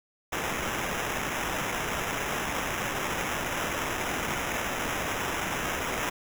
blue noise with sample-and-hold, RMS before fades -31 dBFS, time 0.32-6.1 s, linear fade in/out 10 ms, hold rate 4410 Hz, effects none

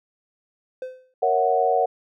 triangle tone with exponential decay, 513 Hz, C5, 34 cents flat, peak -24 dBFS, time 0.82-1.14 s, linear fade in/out 2 ms, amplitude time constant 68 ms
sine chord, F# dominant seventh, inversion first, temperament equal, 466.2 / 554.4 / 659.3 / 740 Hz, A#4 / C#5 / E5 / F#5, 0 / 0 / 0 / 0 cents, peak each -23 / -24 / -26 / -20 dBFS, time 1.22-1.86 s, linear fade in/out 10 ms
effects none

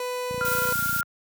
30% pulse tone, 497.5 Hz, B4, 13 cents sharp, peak -25 dBFS, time 0-0.73 s, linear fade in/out 2 ms
click train, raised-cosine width 5 ms, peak -22 dBFS, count 21, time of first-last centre 0.31-0.997 s, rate 29.1 Hz
sine tone with tremolo, 1396.9 Hz, F6, in tune, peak -23 dBFS, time 0.41-1.03 s, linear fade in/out 0 ms, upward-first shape square, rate 19 Hz, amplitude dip 30%
blue noise, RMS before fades -30 dBFS, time 0.45-1.01 s, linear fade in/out 2 ms
effects high-pass 100 Hz 12 dB/octave

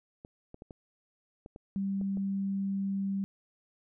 clicks, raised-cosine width 2 ms, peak -32 dBFS, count 8, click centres 0.249 / 0.544 / 0.621 / 0.708 / 1.461 / 1.561 / 2.013 / 2.172 s
sine tone, 195.9 Hz, G3, 1 cent flat, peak -29 dBFS, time 1.76-3.24 s, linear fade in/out 0 ms
effects none

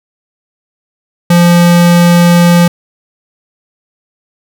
square tone, 173.3 Hz, F3, 13 cents flat, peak -4 dBFS, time 1.3-2.68 s, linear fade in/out 5 ms, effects none

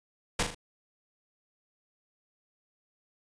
pink noise with echo, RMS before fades -26 dBFS, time 0.39-0.43 s, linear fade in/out 5 ms, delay 39 ms, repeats 3, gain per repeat -6 dB, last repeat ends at 0.547 s, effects resampled to 22050 Hz

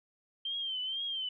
sine tone with vibrato, 3136 Hz, G7, in tune, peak -33 dBFS, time 0.45-1.29 s, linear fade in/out 5 ms, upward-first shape triangle, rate 2.1 Hz, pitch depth 92 cents each way, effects none

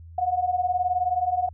sine beating tone pair, 712 / 731 Hz, F5 / F#5, +33 / -21 cents, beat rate 19 Hz, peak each -26 / -23 dBFS, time 0.18-1.49 s, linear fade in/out 5 ms, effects added 83 Hz sine -41 dBFS peak until 1.53 s

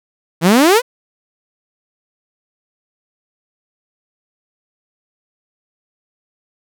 sawtooth exponential sweep, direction up, 155.56 to 523.3 Hz, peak -4 dBFS, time 0.41-0.82 s, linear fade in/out 50 ms, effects none

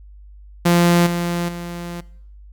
sawtooth tone with level steps, 173 Hz, F3, 16 cents flat, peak -8 / -16 / -24 dBFS, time 0.65-2.01 s, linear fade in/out 10 ms, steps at 1.06 / 1.48 s, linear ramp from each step 10 ms, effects noise-tail reverb RT60 0.7 s tail -21 dB re dry + added 50 Hz sine -39 dBFS peak until 2.52 s

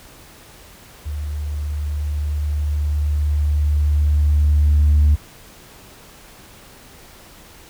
sine tone with level ramp, 74.2 Hz, D2, 18 cents sharp, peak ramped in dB -23 to -8 dBFS, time 1.05-5.16 s, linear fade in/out 20 ms, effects tanh soft clip ceiling -8 dBFS + pink hiss -44 dBFS RMS until 7.69 s

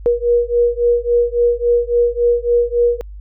sine beating tone pair, 476.1 / 479.7 Hz, A#4 / A#4, +37 / +50 cents, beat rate 3.6 Hz, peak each -15 dBFS, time 0.06-3.01 s, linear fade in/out 0 ms, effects added 50 Hz sine -30 dBFS peak until 3.2 s

